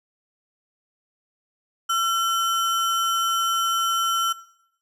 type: tone with sample-and-hold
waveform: sine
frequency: 1354 Hz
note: E6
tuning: 46 cents sharp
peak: -19 dBFS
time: 1.89-4.33 s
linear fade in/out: 10 ms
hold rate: 4410 Hz
effects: noise-tail reverb RT60 0.8 s tail -20 dB re dry + low-pass 12000 Hz 12 dB/octave